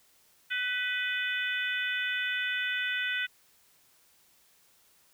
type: harmonic tone with a mistuned harmonic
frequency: 500 Hz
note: B4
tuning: 21 cents sharp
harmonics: 3 / 4 / 5 / 6 / 7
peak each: -32 / -34 / -36 / -38 / -39 dBFS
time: 0.5-3.27 s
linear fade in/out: 20 ms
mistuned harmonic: 4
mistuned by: -31 cents
effects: white hiss -64 dBFS RMS until 5.13 s